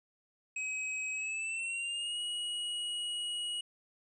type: tone with pitch glide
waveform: square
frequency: 2542 to 2903 Hz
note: D#7 to F#7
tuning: +36 to -34 cents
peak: -35 dBFS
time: 0.56-3.61 s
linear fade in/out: 5 ms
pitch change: +230 cents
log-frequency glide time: 1.13-2.2 s
effects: resampled to 22050 Hz